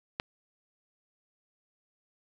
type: click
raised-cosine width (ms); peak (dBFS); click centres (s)
0.3; -14; 0.199
effects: 9-bit